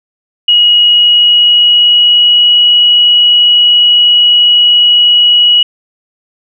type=tone with pitch glide; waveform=sine; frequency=2900 to 2917 Hz; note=F#7 to F#7; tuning=-35 to -25 cents; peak=-3 dBFS; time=0.48-5.63 s; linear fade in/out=5 ms; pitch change=+10 cents; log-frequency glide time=0.82-2.58 s; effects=none